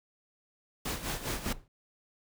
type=noise with tremolo; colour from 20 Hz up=pink; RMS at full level=-33 dBFS; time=0.85-1.53 s; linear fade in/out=5 ms; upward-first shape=sine; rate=4.9 Hz; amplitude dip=70%
type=noise with exponential decay; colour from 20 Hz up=brown; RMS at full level=-27 dBFS; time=1.46-1.68 s; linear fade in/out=2 ms; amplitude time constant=47 ms
effects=none